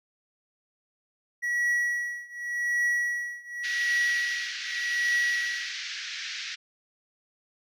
triangle tone with tremolo, 1928 Hz, B6, 42 cents flat, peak -20 dBFS, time 1.42-5.78 s, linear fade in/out 20 ms, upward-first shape triangle, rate 0.87 Hz, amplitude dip 95%
pink band-pass noise, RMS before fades -36 dBFS, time 3.63-6.56 s, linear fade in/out 20 ms, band 1600 to 6000 Hz, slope 48 dB/octave
effects none

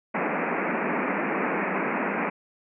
pink band-pass noise, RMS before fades -27 dBFS, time 0.14-2.3 s, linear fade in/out 10 ms, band 170 to 2500 Hz, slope 96 dB/octave, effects none

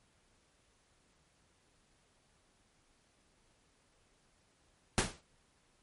pink noise with exponential decay, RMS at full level -26 dBFS, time 4.98-5.21 s, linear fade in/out 0 ms, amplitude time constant 48 ms, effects pink hiss -71 dBFS RMS until 5.82 s + MP3 48 kbps

